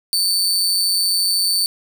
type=tone with amplitude modulation; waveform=sawtooth; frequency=4536 Hz; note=C#8; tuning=39 cents sharp; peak=-10 dBFS; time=0.13-1.66 s; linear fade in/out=0 ms; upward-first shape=sine; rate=186 Hz; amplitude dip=60%; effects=none